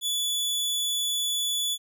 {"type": "tone", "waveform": "sawtooth", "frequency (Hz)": 3442, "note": "A7", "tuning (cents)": -39, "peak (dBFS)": -22, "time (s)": [0.01, 1.78], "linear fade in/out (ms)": 50, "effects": []}